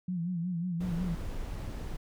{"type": "tone with vibrato", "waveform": "sine", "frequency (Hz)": 174.61, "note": "F3", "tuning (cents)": 0, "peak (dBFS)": -30, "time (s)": [0.08, 1.15], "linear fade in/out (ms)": 5, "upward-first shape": "sine", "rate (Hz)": 5.5, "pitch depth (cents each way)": 90}
{"type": "noise", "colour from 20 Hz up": "brown", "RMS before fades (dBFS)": -37, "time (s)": [0.8, 1.97], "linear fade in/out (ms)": 10}
{"effects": []}